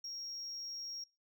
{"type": "tone", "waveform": "sine", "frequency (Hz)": 5588, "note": "F8", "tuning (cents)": 0, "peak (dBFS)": -39, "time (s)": [0.04, 1.04], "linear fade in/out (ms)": 5, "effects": ["noise-tail reverb RT60 0.3 s tail -26 dB re dry", "tanh soft clip ceiling -39 dBFS"]}